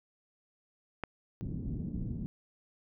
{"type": "click", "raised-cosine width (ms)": 0.5, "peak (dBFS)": -19, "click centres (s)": 1.037}
{"type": "low-pass noise", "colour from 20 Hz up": "white", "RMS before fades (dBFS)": -37, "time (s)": [1.41, 2.26], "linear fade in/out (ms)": 0, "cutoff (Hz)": 230, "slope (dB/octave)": 24}
{"effects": []}